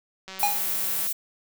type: click train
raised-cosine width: 0.2 ms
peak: -22 dBFS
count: 151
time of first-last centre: 0.28-1.069 s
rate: 190 Hz
type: noise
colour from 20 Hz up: violet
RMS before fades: -27 dBFS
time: 0.39-1.13 s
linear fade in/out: 10 ms
type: tone with exponential decay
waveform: square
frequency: 820 Hz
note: G#5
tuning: 22 cents flat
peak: -18 dBFS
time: 0.43-0.68 s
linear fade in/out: 1 ms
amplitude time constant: 53 ms
effects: none